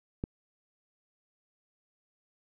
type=click; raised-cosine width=3 ms; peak=-19 dBFS; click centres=0.239 s; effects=none